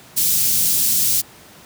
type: band-stop noise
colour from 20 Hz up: white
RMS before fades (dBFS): -17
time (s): 0.16-1.22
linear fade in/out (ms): 20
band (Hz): 180 to 5000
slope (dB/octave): 12
effects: pink hiss -44 dBFS RMS until 1.65 s + high-pass 100 Hz 12 dB/octave